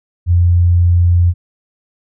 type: tone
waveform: sine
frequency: 87.31 Hz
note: F2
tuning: in tune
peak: -7 dBFS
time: 0.26-1.34 s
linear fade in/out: 50 ms
effects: none